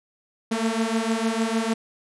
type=beating tone pair; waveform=sawtooth; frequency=221.7 / 228.3 Hz; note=A3 / A#3; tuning=+13 / -36 cents; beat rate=6.6 Hz; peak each=-21 dBFS; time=0.51-1.74 s; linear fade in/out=10 ms; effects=resampled to 24000 Hz